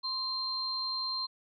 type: tone pair together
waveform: sine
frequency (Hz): 1045 / 4163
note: C6 / C8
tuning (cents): -2 / -10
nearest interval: 2 octaves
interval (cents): 2392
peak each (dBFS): -39 / -32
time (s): 0.03-1.27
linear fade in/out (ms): 20
effects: none